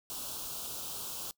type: band-stop noise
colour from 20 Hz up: white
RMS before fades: -40 dBFS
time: 0.1-1.31 s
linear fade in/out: 0 ms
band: 1400 to 2800 Hz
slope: 48 dB/octave
effects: noise-tail reverb RT60 0.1 s tail -22 dB re dry